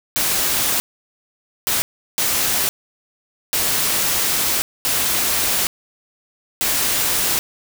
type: noise bursts at uneven times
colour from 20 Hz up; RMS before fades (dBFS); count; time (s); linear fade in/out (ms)
white; -19; 6; 0.16-0.8 / 1.67-1.82 / 2.18-2.69 / 3.53-4.62 / 4.85-5.67 / 6.61-7.39; 0
effects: none